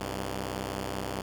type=tone pair together; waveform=5% pulse; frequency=64 / 98.51 Hz; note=C2 / G2; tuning=-38 / +9 cents; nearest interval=perfect fifth; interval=747 cents; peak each=-24 dBFS; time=0-1.22 s; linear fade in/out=5 ms; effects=none